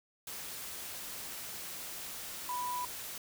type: tone in noise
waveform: sine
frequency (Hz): 987.8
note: B5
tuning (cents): 0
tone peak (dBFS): -34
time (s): 2.49-2.85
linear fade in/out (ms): 2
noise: white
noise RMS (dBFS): -43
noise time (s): 0.27-3.18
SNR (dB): +6
effects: none